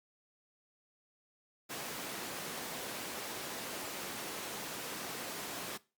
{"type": "high-pass noise", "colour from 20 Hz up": "pink", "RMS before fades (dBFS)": -42, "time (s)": [1.69, 5.78], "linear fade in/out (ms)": 20, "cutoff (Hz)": 240, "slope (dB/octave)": 12, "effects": ["noise-tail reverb RT60 0.3 s tail -20 dB re dry", "Opus 48 kbps"]}